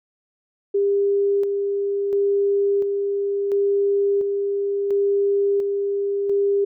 sine tone with tremolo, 400.6 Hz, G4, 38 cents sharp, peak -16 dBFS, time 0.74-6.65 s, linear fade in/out 10 ms, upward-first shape square, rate 0.72 Hz, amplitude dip 35%, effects none

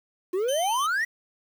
triangle exponential sweep, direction up, 349.8 to 1975.5 Hz, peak -21 dBFS, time 0.33-1.05 s, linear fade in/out 10 ms
20% pulse tone, 3074 Hz, G7, 35 cents flat, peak -25 dBFS, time 0.48-0.87 s, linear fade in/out 10 ms
effects 8-bit

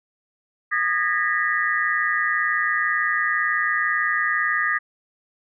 sine tone cluster, 1227 / 1655 / 1833 / 1953 Hz, D#6 / G#6 / A#6 / B6, -25 / -6 / -30 / -20 cents, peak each -25 / -25 / -24 / -25 dBFS, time 0.71-4.79 s, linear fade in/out 20 ms, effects none

